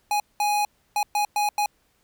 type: tone bursts at uneven times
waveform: square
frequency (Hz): 830.6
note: G#5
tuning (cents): 0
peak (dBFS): -21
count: 6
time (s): 0.11-0.2 / 0.4-0.65 / 0.96-1.03 / 1.15-1.25 / 1.36-1.49 / 1.58-1.66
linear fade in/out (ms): 2
effects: pink hiss -66 dBFS RMS until 2.03 s